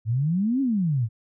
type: exponential two-way sweep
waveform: sine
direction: up then down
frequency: 105.1 to 280.1 to 105.1 Hz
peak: -20 dBFS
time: 0.05-1.09 s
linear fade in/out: 50 ms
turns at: 0.61 s
effects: none